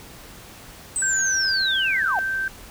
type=linear sweep; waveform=sine; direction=down; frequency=8200 to 681 Hz; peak=-21 dBFS; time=0.96-2.19 s; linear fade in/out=0 ms
type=tone; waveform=sine; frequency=1559 Hz; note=G6; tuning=10 cents flat; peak=-22 dBFS; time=1.02-2.48 s; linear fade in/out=2 ms
effects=pink hiss -43 dBFS RMS until 2.7 s